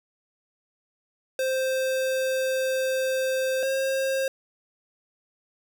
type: tone pair in turn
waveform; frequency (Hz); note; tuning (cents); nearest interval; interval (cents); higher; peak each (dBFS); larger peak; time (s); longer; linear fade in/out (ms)
square; 523.3 / 534.6; C5 / C5; 0 / +37; unison; 37; second; -24; neither; 1.39-3.63 / 3.63-4.28; first; 2
effects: none